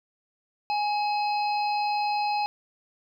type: harmonic tone with a mistuned harmonic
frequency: 830.6 Hz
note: G#5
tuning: in tune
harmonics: 1 / 3 / 5 / 6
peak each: -24 / -34 / -38 / -40 dBFS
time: 0.7-2.46 s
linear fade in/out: 0 ms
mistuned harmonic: 3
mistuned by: +50 cents
effects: 10-bit